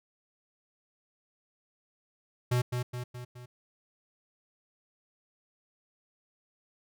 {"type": "tone with echo", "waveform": "square", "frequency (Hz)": 123.47, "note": "B2", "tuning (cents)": 0, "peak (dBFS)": -25, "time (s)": [2.51, 2.62], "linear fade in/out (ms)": 10, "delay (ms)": 210, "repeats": 4, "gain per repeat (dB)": -5, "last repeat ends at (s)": 3.46, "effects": []}